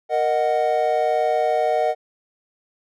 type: chord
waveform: triangle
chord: D# minor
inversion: second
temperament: equal with one note detuned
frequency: 466.2 / 618.7 / 740 Hz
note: A#4 / D#5 / F#5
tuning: 0 / -10 / 0 cents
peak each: -22 / -19 / -19 dBFS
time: 0.09-1.95 s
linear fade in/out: 50 ms
effects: none